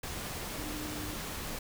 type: tone in noise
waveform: sine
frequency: 301.7 Hz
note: D4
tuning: 47 cents sharp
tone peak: -41 dBFS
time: 0.58-1.14 s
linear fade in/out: 5 ms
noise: pink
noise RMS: -39 dBFS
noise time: 0.03-1.59 s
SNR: -5 dB
effects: none